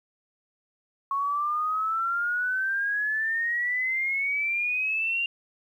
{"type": "exponential sweep", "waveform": "sine", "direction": "up", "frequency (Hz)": [1098, 2794], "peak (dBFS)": -24, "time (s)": [1.11, 5.26], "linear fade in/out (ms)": 2, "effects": ["10-bit"]}